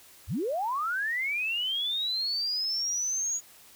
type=linear sweep; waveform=sine; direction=up; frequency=46.92 to 6790 Hz; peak=-27 dBFS; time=0.27-3.41 s; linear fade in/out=50 ms; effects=white hiss -54 dBFS RMS until 3.75 s